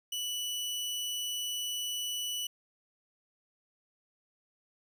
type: tone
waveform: sawtooth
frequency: 2960 Hz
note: F#7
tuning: in tune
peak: -30 dBFS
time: 0.12-2.47 s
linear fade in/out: 5 ms
effects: none